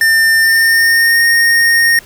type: tone with pitch glide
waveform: square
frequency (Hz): 1800 to 1850.6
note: A6 to A#6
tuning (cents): +39 to -13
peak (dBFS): -8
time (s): 0.01-1.99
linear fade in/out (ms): 2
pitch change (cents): +48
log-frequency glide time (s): 0.41-1.25
effects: pink hiss -39 dBFS RMS until 2.05 s